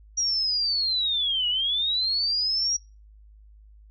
sine linear two-way sweep, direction down then up, 5730 to 2879 to 5730 Hz, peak -22 dBFS, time 0.17-2.77 s, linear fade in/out 10 ms, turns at 1.48 s, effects noise-tail reverb RT60 0.3 s tail -23 dB re dry + added 52 Hz sine -48 dBFS peak until 3.9 s

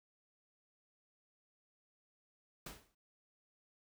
pink noise with exponential decay, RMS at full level -44 dBFS, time 2.66-2.95 s, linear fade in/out 5 ms, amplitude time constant 61 ms, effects none

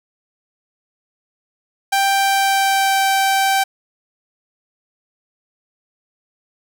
sawtooth tone with pitch glide, 786 to 777.9 Hz, G5 to G5, +4 to -14 cents, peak -10 dBFS, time 1.92-3.64 s, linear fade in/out 10 ms, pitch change -18 cents, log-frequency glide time 2.1-3.03 s, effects none

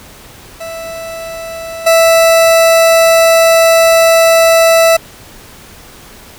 40% pulse tone with level steps, 659.3 Hz, E5, in tune, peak -21 / -4 dBFS, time 0.6-4.97 s, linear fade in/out 10 ms, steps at 1.86 s, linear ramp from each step 10 ms, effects pink hiss -36 dBFS RMS until 6.38 s

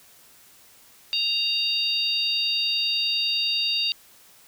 harmonic tone, 930 Hz, A#5, 4 cents flat, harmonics 3 / 4 / 5, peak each -26 / -26 / -26 dBFS, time 1.13-3.92 s, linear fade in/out 0 ms, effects white hiss -53 dBFS RMS until 4.47 s

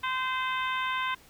harmonic tone, 516 Hz, C5, 24 cents flat, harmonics 2 / 3 / 4 / 5 / 6 / 7, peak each -30 / -34 / -36 / -38 / -40 / -41 dBFS, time 0.03-1.15 s, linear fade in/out 10 ms, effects pink hiss -56 dBFS RMS until 1.29 s

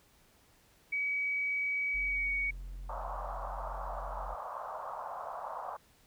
sine tone with pitch glide, 2272 to 2241 Hz, C#7 to C#7, +42 to +18 cents, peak -30 dBFS, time 0.92-2.51 s, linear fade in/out 10 ms, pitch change -24 cents, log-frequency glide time 2.02-2.29 s
triangle tone, 45 Hz, F#1, 47 cents flat, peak -38 dBFS, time 1.94-4.35 s, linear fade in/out 10 ms
white band-pass noise, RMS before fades -41 dBFS, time 2.89-5.77 s, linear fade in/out 5 ms, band 570 to 1200 Hz, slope 48 dB/octave
effects pink hiss -65 dBFS RMS until 6.06 s

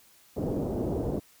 white low-pass noise, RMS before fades -30 dBFS, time 0.36-1.2 s, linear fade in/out 20 ms, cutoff 520 Hz, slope 24 dB/octave, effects white hiss -59 dBFS RMS until 1.4 s

